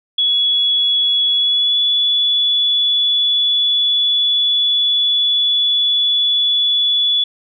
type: tone with pitch glide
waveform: sine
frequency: 3376 to 3427 Hz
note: G#7 to A7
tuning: +28 to -46 cents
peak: -12 dBFS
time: 0.18-7.24 s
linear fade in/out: 5 ms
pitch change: +26 cents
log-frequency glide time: 1.35-1.78 s
effects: none